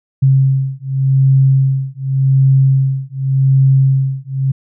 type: beating tone pair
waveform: sine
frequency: 134 / 134.87 Hz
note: C3 / C#3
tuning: +42 / -47 cents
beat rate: 0.87 Hz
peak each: -12 dBFS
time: 0.22-4.52 s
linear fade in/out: 10 ms
effects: none